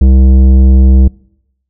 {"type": "tone with tanh clipping", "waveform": "sine", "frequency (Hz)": 65.41, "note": "C2", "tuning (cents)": 0, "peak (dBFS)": -4, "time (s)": [0.01, 1.08], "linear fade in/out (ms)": 5, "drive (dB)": 12, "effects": ["noise-tail reverb RT60 0.8 s tail -25 dB re dry"]}